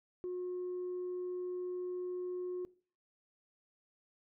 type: tone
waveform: sine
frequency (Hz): 361.4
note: F#4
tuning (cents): -41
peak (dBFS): -35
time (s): 0.24-2.65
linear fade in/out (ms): 0
effects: noise-tail reverb RT60 0.4 s tail -21 dB re dry + tanh soft clip ceiling -34 dBFS